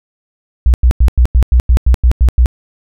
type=tone bursts; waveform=sine; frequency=61 Hz; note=B1; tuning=21 cents flat; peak=-4 dBFS; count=11; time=0.66-2.459 s; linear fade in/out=0 ms; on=79 ms; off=93 ms; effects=none